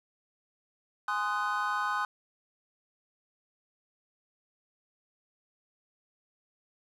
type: chord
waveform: triangle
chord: Ab dominant seventh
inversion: none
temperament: just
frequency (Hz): 830.6 / 1038.3 / 1245.9 / 1495.1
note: Ab5 / C6 / Eb6 / Gb6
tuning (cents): 0 / -14 / +2 / +18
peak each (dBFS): -34 / -32 / -31 / -32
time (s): 1.08-2.05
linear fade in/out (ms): 2
effects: none